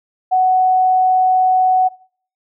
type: tone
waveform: sine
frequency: 744 Hz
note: F#5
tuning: 9 cents sharp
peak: -10 dBFS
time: 0.31-1.89 s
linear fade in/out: 20 ms
effects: noise-tail reverb RT60 0.5 s tail -21 dB re dry